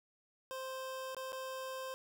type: tone with dropouts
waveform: 25% pulse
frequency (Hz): 523.3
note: C5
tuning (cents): 0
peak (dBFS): -37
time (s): 0.51-1.94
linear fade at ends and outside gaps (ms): 0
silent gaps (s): 1.147-1.167 / 1.321-1.329
effects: none